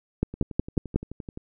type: two click trains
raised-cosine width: 3 ms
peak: -9 / -23 dBFS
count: 5 / 13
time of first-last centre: 0.23-0.96 / 0.34-1.374 s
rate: 5.48 / 11.6 Hz
effects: none